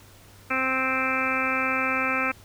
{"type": "harmonic tone", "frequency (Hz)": 261.6, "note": "C4", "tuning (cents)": 0, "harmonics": [1, 2, 3, 4, 5, 6, 7, 8, 9, 10], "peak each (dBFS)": [-32, -33, -36, -35, -28, -32, -37, -34, -28, -32], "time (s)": [0.5, 2.32], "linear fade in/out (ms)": 10, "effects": ["added 99 Hz sine -52 dBFS peak until 2.44 s", "pink hiss -52 dBFS RMS until 2.44 s"]}